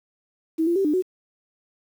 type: tone with pitch steps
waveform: sine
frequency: 322.1 / 342.5 / 389.2 / 300 / 370.1 Hz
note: E4 / F4 / G4 / D4 / F#4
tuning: -40 / -34 / -12 / +37 / 0 cents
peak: -18 dBFS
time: 0.58-1.025 s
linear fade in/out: 20 ms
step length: 89 ms
effects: 8-bit